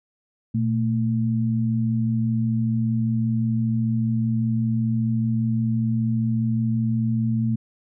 sine tone pair together, 118.4 / 223.5 Hz, A#2 / A3, +27 / +27 cents, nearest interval major seventh, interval 1100 cents, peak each -22 dBFS, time 0.54-7.56 s, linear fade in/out 10 ms, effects none

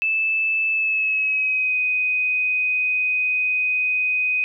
sine tone with pitch glide, 2628 to 2502 Hz, E7 to D#7, -6 to +9 cents, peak -18 dBFS, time 0.02-4.44 s, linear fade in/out 0 ms, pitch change -85 cents, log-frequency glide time 0.7-1.78 s, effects none

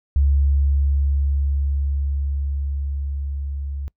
sine tone with level ramp, 70 Hz, C#2, 18 cents sharp, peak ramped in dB -13 to -25 dBFS, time 0.16-3.88 s, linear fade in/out 0 ms, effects noise-tail reverb RT60 0.1 s tail -24 dB re dry

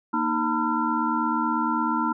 sine tone cluster, 233.8 / 310.3 / 910 / 999 / 1367 Hz, A#3 / D#4 / A#5 / B5 / F6, +5 / -5 / -42 / +20 / -37 cents, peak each -28 dBFS, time 0.13-2.13 s, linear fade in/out 10 ms, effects none

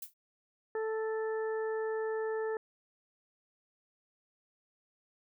violet noise with exponential decay, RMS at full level -37 dBFS, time 0.02-0.14 s, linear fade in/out 5 ms, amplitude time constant 25 ms
harmonic tone, 440 Hz, A4, in tune, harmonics 1 / 2 / 3 / 4, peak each -32 / -43 / -48 / -45 dBFS, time 0.75-2.57 s, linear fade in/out 2 ms
effects none

